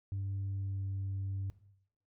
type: tone with pitch glide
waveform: sine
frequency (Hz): 98 to 97.21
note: G2 to G2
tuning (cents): 0 to -14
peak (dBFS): -32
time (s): 0.12-1.5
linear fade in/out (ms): 0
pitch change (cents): -14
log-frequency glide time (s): 0.46-0.86
effects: noise-tail reverb RT60 0.7 s tail -17 dB re dry + tanh soft clip ceiling -32 dBFS